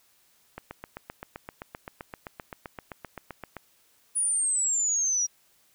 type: click train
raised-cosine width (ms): 0.5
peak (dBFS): -22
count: 24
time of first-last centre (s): 0.58-3.567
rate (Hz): 7.7
type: exponential sweep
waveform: sine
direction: down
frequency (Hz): 9840 to 5690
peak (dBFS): -23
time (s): 4.15-5.27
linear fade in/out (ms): 20
effects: white hiss -64 dBFS RMS until 5.74 s